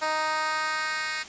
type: tone with high-pass filter sweep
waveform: 10% pulse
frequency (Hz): 311.1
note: D#4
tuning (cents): 0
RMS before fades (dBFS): -28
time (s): 0.01-1.24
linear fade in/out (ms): 20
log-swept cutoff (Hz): 690 to 2100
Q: 1.4
effects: white hiss -43 dBFS RMS until 1.28 s + resampled to 16000 Hz